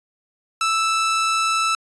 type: tone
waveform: sawtooth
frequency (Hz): 1318.5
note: E6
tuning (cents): 0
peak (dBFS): -14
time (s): 0.61-1.75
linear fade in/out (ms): 2
effects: resampled to 22050 Hz